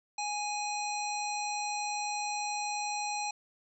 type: harmonic tone with a mistuned harmonic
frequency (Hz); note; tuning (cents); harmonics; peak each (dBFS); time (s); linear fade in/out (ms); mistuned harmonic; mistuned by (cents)
830.6; G#5; 0; 1 / 3 / 5 / 7 / 9; -34 / -39 / -41 / -42 / -44; 0.18-3.31; 5; 9; +21
effects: none